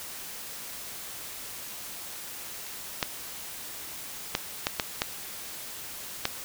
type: clicks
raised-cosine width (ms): 0.2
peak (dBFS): -7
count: 6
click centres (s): 3.028 / 4.351 / 4.669 / 4.798 / 5.019 / 6.254
effects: white hiss -40 dBFS RMS until 6.44 s